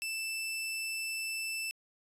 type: tone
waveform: sawtooth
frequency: 2649 Hz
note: E7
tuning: 8 cents sharp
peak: -31 dBFS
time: 0.02-1.71 s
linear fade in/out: 0 ms
effects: resampled to 32000 Hz